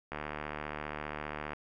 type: click train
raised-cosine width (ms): 0.5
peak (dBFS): -22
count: 107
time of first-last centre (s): 0.12-1.533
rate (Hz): 75
effects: none